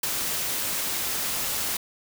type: noise with ADSR envelope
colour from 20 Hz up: white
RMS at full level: -25 dBFS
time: 0.03-1.77 s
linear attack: 5 ms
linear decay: 23 ms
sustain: -3 dB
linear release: 4 ms
effects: none